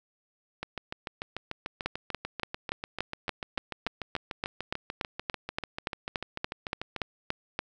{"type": "two click trains", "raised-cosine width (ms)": 0.3, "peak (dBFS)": [-13, -18], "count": [21, 44], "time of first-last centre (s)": [[1.86, 7.591], [0.63, 6.963]], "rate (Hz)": [3.49, 6.79], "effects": []}